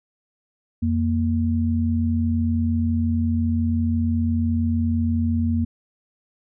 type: tone pair together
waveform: sine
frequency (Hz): 87.31 / 233.1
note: F2 / A#3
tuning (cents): 0 / 0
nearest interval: octave + perfect fourth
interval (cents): 1700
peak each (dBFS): -21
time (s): 0.82-5.65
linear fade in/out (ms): 10
effects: none